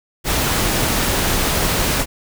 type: noise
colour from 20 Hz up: pink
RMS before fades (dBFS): -18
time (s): 0.24-2.06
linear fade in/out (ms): 50
effects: none